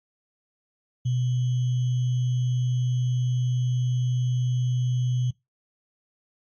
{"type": "tone with sample-and-hold", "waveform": "sine", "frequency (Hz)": 124.6, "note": "B2", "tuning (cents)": 16, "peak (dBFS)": -21, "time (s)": [1.05, 5.31], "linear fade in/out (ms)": 10, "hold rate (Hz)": 3150, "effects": ["noise-tail reverb RT60 0.2 s tail -22 dB re dry", "MP3 32 kbps"]}